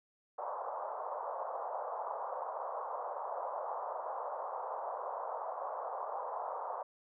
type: band-pass noise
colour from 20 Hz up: white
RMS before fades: -40 dBFS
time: 0.38-6.83 s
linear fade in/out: 5 ms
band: 510 to 1100 Hz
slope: 48 dB/octave
effects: none